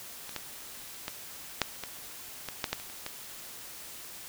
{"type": "clicks", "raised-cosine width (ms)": 0.2, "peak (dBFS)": [-24, -16, -16, -7, -18, -18, -11, -11, -25, -30, -18], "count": 11, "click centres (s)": [0.293, 0.363, 1.081, 1.617, 1.837, 2.487, 2.642, 2.73, 2.799, 2.899, 3.064], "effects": ["white hiss -45 dBFS RMS until 4.28 s"]}